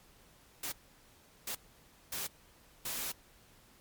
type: noise bursts at uneven times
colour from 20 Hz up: white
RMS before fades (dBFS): -38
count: 4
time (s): 0.63-0.72 / 1.47-1.55 / 2.12-2.27 / 2.85-3.12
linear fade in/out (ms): 5
effects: pink hiss -62 dBFS RMS until 3.8 s + MP3 96 kbps